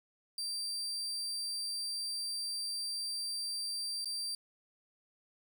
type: tone with dropouts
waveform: 35% pulse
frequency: 4699 Hz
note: D8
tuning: in tune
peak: -34 dBFS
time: 0.38-4.35 s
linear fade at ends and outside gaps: 2 ms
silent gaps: 4.046-4.056 s
effects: 11-bit